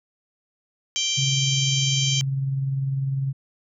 harmonic tone, 784 Hz, G5, in tune, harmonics 3 / 4 / 5 / 6 / 7 / 8 / 9, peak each -33 / -24 / -35 / -34 / -33 / -28 / -34 dBFS, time 0.96-2.21 s, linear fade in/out 0 ms
sine tone with tremolo, 135.7 Hz, C#3, 36 cents flat, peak -20 dBFS, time 1.17-3.33 s, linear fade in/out 20 ms, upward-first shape sine, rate 20 Hz, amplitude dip 40%
effects none

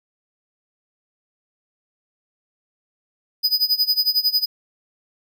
square tone with tremolo, 4980 Hz, D#8, 1 cent sharp, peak -14 dBFS, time 3.43-4.46 s, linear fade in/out 20 ms, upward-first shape sine, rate 11 Hz, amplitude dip 90%, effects none

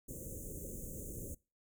pink band-stop noise, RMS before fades -45 dBFS, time 0.08-1.35 s, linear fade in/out 10 ms, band 570 to 6400 Hz, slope 96 dB/octave, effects noise-tail reverb RT60 0.3 s tail -23 dB re dry

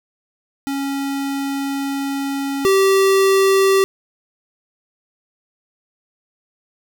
square tone pair in turn, 276.5 / 387.8 Hz, C#4 / G4, -4 / -19 cents, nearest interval tritone, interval 585 cents, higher second, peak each -21 / -12 dBFS, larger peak second, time 0.67-2.65 / 2.65-3.84 s, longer first, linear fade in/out 0 ms, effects none

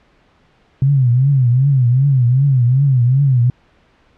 sine tone with vibrato, 130.3 Hz, C3, 7 cents flat, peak -9 dBFS, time 0.82-3.5 s, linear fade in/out 2 ms, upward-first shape triangle, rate 2.6 Hz, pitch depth 180 cents each way, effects pink hiss -54 dBFS RMS until 4.17 s + low-pass 3000 Hz 12 dB/octave

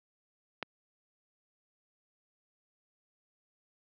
click, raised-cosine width 0.3 ms, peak -17 dBFS, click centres 0.627 s, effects high-pass 200 Hz 12 dB/octave + low-pass 4000 Hz 12 dB/octave

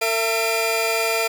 sawtooth tone cluster, 453.2 / 670 / 2397 Hz, A#4 / E5 / D7, -49 / +28 / +35 cents, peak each -20 dBFS, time 0.01-1.28 s, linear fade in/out 10 ms, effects none

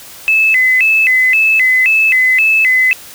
sine tone with vibrato, 2301 Hz, D7, 36 cents flat, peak -7 dBFS, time 0.28-2.93 s, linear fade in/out 0 ms, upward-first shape square, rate 1.9 Hz, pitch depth 220 cents each way, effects white hiss -34 dBFS RMS until 3.14 s

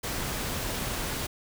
pink noise, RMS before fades -32 dBFS, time 0.03-1.27 s, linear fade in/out 10 ms, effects none

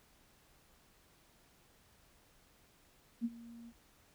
sine tone with ADSR envelope, 233.4 Hz, A#3, 2 cents sharp, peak -30 dBFS, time 3.21-3.73 s, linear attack 38 ms, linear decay 40 ms, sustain -19 dB, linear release 49 ms, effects pink hiss -67 dBFS RMS until 4.14 s

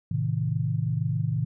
sine chord, A diminished, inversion none, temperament just, 110 / 132 / 158.4 Hz, A2 / C3 / Eb3, 0 / +16 / +31 cents, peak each -28 dBFS, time 0.11-1.45 s, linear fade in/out 5 ms, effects none

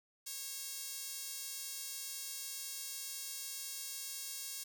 sawtooth tone with high-pass filter, 546 Hz, C#5, 26 cents flat, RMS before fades -44 dBFS, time 0.26-4.64 s, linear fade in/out 10 ms, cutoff 6200 Hz, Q 0.85, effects none

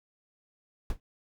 brown noise with exponential decay, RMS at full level -25 dBFS, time 0.9-1 s, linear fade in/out 1 ms, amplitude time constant 20 ms, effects none

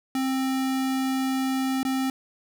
square tone with dropouts, 263.9 Hz, C4, 15 cents sharp, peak -24 dBFS, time 0.15-2.1 s, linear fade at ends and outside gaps 2 ms, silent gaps 1.831-1.85 s, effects none

